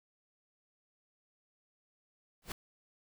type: noise with exponential growth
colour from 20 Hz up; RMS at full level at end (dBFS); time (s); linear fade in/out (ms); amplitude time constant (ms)
pink; -35; 2.42-2.52; 2; 21
effects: none